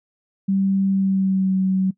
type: tone with pitch glide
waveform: sine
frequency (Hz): 194.2 to 189.11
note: G3 to F#3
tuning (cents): -16 to +38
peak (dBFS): -16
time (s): 0.48-1.91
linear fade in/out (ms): 10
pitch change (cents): -46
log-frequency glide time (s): 0.89-1.56
effects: noise-tail reverb RT60 0.1 s tail -21 dB re dry